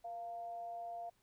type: tone with amplitude modulation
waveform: sine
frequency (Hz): 694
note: F5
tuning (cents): -11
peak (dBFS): -40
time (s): 0.04-1.1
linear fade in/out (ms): 10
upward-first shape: sine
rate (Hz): 217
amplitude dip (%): 40
effects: pink hiss -75 dBFS RMS until 1.22 s